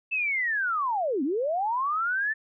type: linear two-way sweep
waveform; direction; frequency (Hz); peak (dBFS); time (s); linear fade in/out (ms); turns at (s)
sine; down then up; 2657 to 250 to 1790; -24; 0.11-2.34; 20; 1.23
effects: none